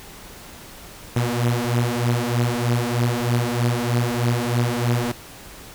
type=beating tone pair; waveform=sawtooth; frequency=118.6 / 121.8 Hz; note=A#2 / B2; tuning=+30 / -24 cents; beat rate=3.2 Hz; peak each=-18 dBFS; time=1.16-5.12 s; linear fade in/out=5 ms; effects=pink hiss -41 dBFS RMS until 5.74 s

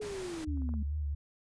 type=linear sweep; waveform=sine; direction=down; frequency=430 to 205.2 Hz; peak=-37 dBFS; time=0-0.83 s; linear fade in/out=5 ms
type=noise; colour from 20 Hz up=pink; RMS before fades=-45 dBFS; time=0.01-0.45 s; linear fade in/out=10 ms
type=tone with vibrato; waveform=sine; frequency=73.8 Hz; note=D2; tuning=9 cents sharp; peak=-31 dBFS; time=0.47-1.15 s; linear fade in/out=10 ms; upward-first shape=sine; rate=4.5 Hz; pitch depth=56 cents each way
type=clicks; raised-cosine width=1 ms; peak=-46 / -43 / -37 / -37 dBFS; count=4; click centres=0.574 / 0.62 / 0.691 / 0.739 s
effects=resampled to 22050 Hz

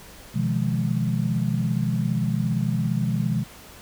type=chord; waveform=sine; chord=F half-diminished seventh; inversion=second; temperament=just; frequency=125.72 / 157.15 / 174.61 / 209.5 Hz; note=Cb3 / Eb3 / F3 / Ab3; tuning=+31 / +18 / 0 / +15 cents; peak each=-25 / -27 / -27 / -27 dBFS; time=0.34-3.44 s; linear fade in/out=20 ms; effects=pink hiss -45 dBFS RMS until 3.81 s

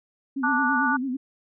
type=tone with vibrato; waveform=sine; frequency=260.9 Hz; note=C4; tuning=5 cents flat; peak=-25 dBFS; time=0.36-1.17 s; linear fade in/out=10 ms; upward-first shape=sine; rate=9 Hz; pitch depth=97 cents each way
type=chord; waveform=sine; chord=D major; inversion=second; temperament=just; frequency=881 / 1174.7 / 1468.3 Hz; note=A5 / D6 / F#6; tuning=+2 / 0 / -14 cents; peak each=-26 / -27 / -23 dBFS; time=0.43-0.97 s; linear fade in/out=10 ms
effects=none

